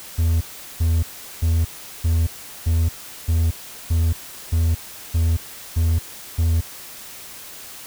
triangle tone bursts, 82.41 Hz, E2, in tune, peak -13 dBFS, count 11, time 0.18-6.61 s, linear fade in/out 10 ms, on 230 ms, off 390 ms, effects white hiss -38 dBFS RMS until 7.86 s

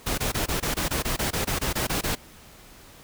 pink noise bursts, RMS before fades -26 dBFS, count 15, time 0.06-2.154 s, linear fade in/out 10 ms, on 120 ms, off 21 ms, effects pink hiss -49 dBFS RMS until 3.03 s

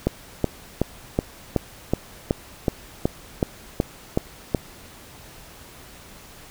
click train, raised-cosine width 2 ms, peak -5 dBFS, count 13, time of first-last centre 0.07-4.548 s, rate 2.68 Hz, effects pink hiss -45 dBFS RMS until 6.5 s

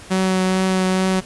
sawtooth tone with vibrato, 187.3 Hz, F#3, 21 cents sharp, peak -12 dBFS, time 0.1-1.21 s, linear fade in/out 20 ms, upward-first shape triangle, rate 2.3 Hz, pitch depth 13 cents each way, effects pink hiss -40 dBFS RMS until 1.25 s + resampled to 24000 Hz

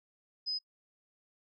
sine tone, 5030 Hz, D#8, 18 cents sharp, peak -32 dBFS, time 0.46-0.59 s, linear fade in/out 20 ms, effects noise-tail reverb RT60 0.1 s tail -19 dB re dry

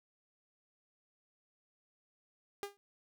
sawtooth tone with exponential decay, 403.4 Hz, G4, 50 cents sharp, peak -31 dBFS, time 2.63-2.77 s, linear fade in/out 0 ms, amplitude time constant 30 ms, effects none

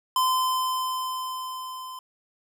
square tone with level ramp, 1028 Hz, C6, 31 cents flat, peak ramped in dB -20 to -37 dBFS, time 0.16-1.99 s, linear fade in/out 2 ms, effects none

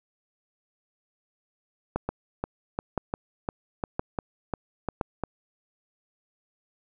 two click trains, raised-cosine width 1 ms, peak -14 / -12 dBFS, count 10 / 4, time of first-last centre 2.09-5.237 / 1.96-5.012 s, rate 2.86 / 0.983 Hz, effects none

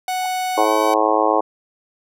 45% pulse tone with pitch glide, 740 to 757.7 Hz, F#5 to F#5, 0 to +41 cents, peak -20 dBFS, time 0.08-0.94 s, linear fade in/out 2 ms, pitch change +41 cents, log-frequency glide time 0.59-0.72 s
sine tone with exponential growth, 819 Hz, G#5, 24 cents flat, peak -25 dBFS, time 0.14-0.26 s, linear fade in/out 2 ms, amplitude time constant 25 ms
harmonic tone, 108 Hz, A2, 32 cents flat, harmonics 3 / 4 / 5 / 6 / 7 / 8 / 9 / 10, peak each -23 / -22 / -21 / -23 / -21 / -22 / -24 / -22 dBFS, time 0.57-1.41 s, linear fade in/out 10 ms
effects none

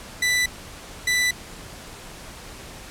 sawtooth tone pair in turn, 1985 / 1985 Hz, B6 / B6, +8 / +8 cents, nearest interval unison, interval 0 cents, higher neither, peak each -15 dBFS, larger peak neither, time 0.22-0.46 / 1.07-1.31 s, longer neither, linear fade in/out 5 ms, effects pink hiss -40 dBFS RMS until 2.9 s + low-pass 11000 Hz 12 dB/octave

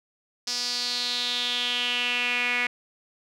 sawtooth tone with band-pass filter sweep, 244.3 Hz, B3, 19 cents flat, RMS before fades -27 dBFS, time 0.47-2.67 s, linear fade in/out 5 ms, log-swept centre 5200 to 2200 Hz, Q 5, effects none

